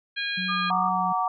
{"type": "harmonic tone", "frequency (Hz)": 817, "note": "G#5", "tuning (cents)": -29, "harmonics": [2, 3, 4, 5], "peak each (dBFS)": [-30, -32, -33, -34], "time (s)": [0.16, 0.71], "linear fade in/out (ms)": 20}
{"type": "tone with vibrato", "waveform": "sine", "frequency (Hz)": 182.9, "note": "F#3", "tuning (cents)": -20, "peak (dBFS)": -31, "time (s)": [0.37, 1.13], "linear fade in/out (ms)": 10, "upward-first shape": "triangle", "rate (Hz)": 2.4, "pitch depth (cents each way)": 22}
{"type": "tone", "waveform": "sine", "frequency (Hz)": 1210, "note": "D#6", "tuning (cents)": -49, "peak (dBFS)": -26, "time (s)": [0.48, 0.9], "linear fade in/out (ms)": 20}
{"type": "chord", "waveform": "sine", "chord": "Gb augmented", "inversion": "none", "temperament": "just", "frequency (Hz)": [740, 925, 1156.2], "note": ["Gb5", "Bb5", "D6"], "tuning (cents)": [0, -14, -27], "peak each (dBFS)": [-26, -28, -26], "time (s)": [0.7, 1.28], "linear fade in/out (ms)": 2}
{"effects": []}